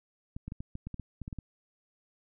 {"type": "clicks", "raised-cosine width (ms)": 5, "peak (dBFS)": -26, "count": 12, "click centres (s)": [0.365, 0.48, 0.521, 0.605, 0.754, 0.87, 0.943, 0.997, 1.217, 1.279, 1.328, 1.387], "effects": []}